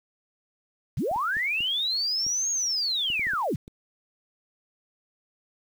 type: linear two-way sweep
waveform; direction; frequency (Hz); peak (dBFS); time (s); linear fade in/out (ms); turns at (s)
sine; up then down; 77.78 to 6645 to 77.78; -24; 0.97-3.56; 5; 2.51
type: clicks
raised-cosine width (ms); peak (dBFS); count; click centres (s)
3; -30; 10; 1.114 / 1.161 / 1.368 / 1.606 / 2.266 / 3.102 / 3.195 / 3.269 / 3.335 / 3.679
effects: 8-bit

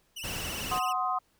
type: tone with vibrato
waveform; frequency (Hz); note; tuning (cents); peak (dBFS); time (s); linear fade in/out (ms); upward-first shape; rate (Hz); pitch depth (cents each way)
sawtooth; 2794; F7; 0; -34; 0.16-0.93; 10; triangle; 18; 150
type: noise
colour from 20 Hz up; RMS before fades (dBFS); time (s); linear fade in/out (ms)
pink; -37; 0.23-0.8; 20
type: chord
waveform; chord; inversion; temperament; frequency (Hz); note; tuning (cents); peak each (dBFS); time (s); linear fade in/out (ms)
sine; C diminished; second; equal with one note detuned; 740 / 1046.5 / 1252.4; Gb5 / C6 / Eb6; 0 / 0 / +11; -31; 0.71-1.19; 10
effects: pink hiss -69 dBFS RMS until 1.39 s

